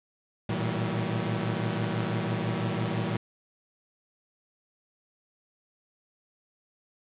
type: tone cluster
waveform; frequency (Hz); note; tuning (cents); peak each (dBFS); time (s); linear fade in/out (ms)
sawtooth; 111.2 / 117.2 / 160.7 / 190.4; A2 / A#2 / E3 / F#3; +19 / +10 / -44 / +50; -29; 0.49-3.17; 5
effects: resampled to 8000 Hz + 8-bit